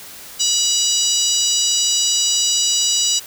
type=harmonic tone with a mistuned harmonic; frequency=973 Hz; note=B5; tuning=26 cents flat; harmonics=3 / 4 / 5 / 6 / 7 / 8; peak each=-22 / -22 / -22 / -22 / -22 / -22 dBFS; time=0.39-3.2 s; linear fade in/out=20 ms; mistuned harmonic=7; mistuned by=+47 cents; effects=white hiss -37 dBFS RMS until 3.26 s